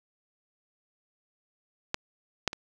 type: clicks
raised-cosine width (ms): 0.2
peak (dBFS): -10 / -7 / -19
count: 3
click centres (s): 1.944 / 2.477 / 2.531
effects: none